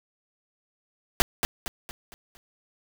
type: noise with echo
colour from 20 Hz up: pink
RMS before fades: -18 dBFS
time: 1.2-1.22 s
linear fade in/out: 0 ms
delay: 230 ms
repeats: 5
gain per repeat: -7 dB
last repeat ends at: 2.37 s
effects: none